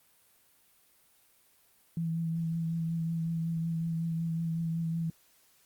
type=tone with vibrato; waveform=sine; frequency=164.81 Hz; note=E3; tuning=in tune; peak=-29 dBFS; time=1.97-5.1 s; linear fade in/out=2 ms; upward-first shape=triangle; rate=5.4 Hz; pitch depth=25 cents each way; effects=white hiss -65 dBFS RMS until 5.65 s + Opus 32 kbps